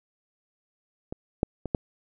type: clicks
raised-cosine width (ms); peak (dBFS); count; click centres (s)
2; -20 / -8 / -18 / -10; 4; 1.125 / 1.431 / 1.657 / 1.748
effects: none